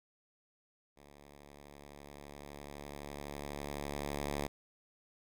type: tone with level ramp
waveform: 5% pulse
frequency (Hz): 71.9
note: D2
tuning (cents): -36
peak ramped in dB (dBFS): -46 to -23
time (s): 0.96-4.48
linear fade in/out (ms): 20
effects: none